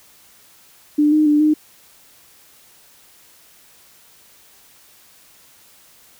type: tone with pitch steps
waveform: sine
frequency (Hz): 297.4 / 306.4 / 296.8 / 305.4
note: D4 / D#4 / D4 / D#4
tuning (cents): +22 / -27 / +18 / -32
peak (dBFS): -11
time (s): 0.98-1.54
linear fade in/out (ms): 10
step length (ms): 140
effects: white hiss -50 dBFS RMS until 6.19 s